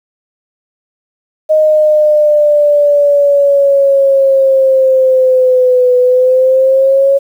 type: exponential two-way sweep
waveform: sine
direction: down then up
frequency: 622.3 to 497.5 to 554 Hz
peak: -5 dBFS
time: 1.49-7.19 s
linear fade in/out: 20 ms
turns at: 5.97 s
effects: 7-bit